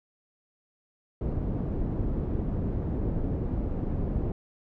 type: low-pass noise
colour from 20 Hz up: pink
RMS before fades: -29 dBFS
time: 1.21-4.32 s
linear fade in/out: 2 ms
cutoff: 350 Hz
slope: 12 dB/octave
effects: none